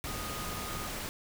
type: tone in noise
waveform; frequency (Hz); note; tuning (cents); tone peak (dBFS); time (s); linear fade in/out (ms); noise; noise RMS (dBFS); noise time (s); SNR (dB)
sine; 1239; D#6; -8; -43; 0.07-0.87; 0; pink; -38; 0.04-1.09; -8
effects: none